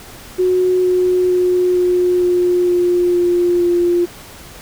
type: tone with pitch steps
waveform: sine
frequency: 366.6 / 364.1 / 361.6 / 359.1 / 356.6 / 354.1 / 351.7 / 349.2 Hz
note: F#4 / F#4 / F#4 / F4 / F4 / F4 / F4 / F4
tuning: -16 / -28 / -40 / +48 / +36 / +24 / +12 / 0 cents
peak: -11 dBFS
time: 0.38-4.06 s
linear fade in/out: 20 ms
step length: 460 ms
effects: pink hiss -37 dBFS RMS until 4.61 s